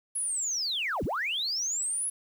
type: linear two-way sweep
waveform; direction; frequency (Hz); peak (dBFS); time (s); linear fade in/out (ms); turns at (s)
sine; down then up; 10660 to 31 to 10660; -27; 0.15-2.1; 10; 1.04
effects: tanh soft clip ceiling -23 dBFS + 9-bit